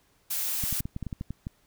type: noise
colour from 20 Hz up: blue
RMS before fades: -30 dBFS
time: 0.3-0.81 s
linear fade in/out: 10 ms
type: clicks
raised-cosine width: 5 ms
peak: -21 dBFS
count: 11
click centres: 0.638 / 0.727 / 0.805 / 0.855 / 0.964 / 1.027 / 1.067 / 1.128 / 1.211 / 1.306 / 1.469 s
effects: pink hiss -66 dBFS RMS until 1.66 s